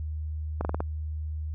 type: slowing click train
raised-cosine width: 1 ms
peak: -15 dBFS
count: 5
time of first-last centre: 0.61-0.805 s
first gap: 39 ms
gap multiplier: 1.15
effects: added 77 Hz sine -30 dBFS peak until 1.54 s